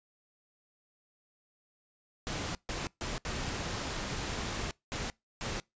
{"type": "noise bursts at uneven times", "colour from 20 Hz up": "pink", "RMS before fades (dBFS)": -36, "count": 6, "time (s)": [[2.27, 2.55], [2.69, 2.87], [3.01, 3.18], [3.25, 4.71], [4.92, 5.1], [5.41, 5.6]], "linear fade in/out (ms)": 0, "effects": ["noise-tail reverb RT60 0.2 s tail -24 dB re dry", "resampled to 16000 Hz"]}